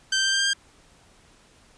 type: tone with pitch steps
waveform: 15% pulse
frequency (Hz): 1555 / 1564 / 1573.1 / 1582.2 / 1591.3 / 1600.6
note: G6 / G6 / G6 / G6 / G6 / G6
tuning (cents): -14 / -4 / +6 / +16 / +26 / +36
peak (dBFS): -14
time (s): 0.12-0.534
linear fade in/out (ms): 5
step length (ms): 69
effects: pink hiss -56 dBFS RMS until 1.77 s + resampled to 22050 Hz